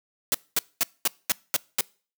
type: noise bursts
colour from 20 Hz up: white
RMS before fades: -22 dBFS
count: 7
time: 0.32-1.808 s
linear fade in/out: 0 ms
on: 24 ms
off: 220 ms
effects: noise-tail reverb RT60 0.4 s tail -25 dB re dry + high-pass 150 Hz 12 dB/octave